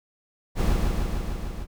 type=noise with echo; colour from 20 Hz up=brown; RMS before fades=-21 dBFS; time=0.55-0.77 s; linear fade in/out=50 ms; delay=150 ms; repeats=6; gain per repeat=-2 dB; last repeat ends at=1.67 s; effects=none